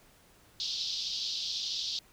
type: band-pass noise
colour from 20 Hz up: white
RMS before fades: -35 dBFS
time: 0.6-1.99 s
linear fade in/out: 0 ms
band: 3300 to 5200 Hz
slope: 48 dB/octave
effects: pink hiss -61 dBFS RMS until 2.12 s